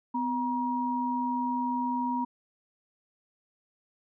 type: tone pair together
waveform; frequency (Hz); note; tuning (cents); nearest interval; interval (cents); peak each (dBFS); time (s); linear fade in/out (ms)
sine; 252 / 951.4; B3 / A#5; +35 / +35; octave + major seventh; 2300; -30 / -29; 0.14-2.25; 10
effects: none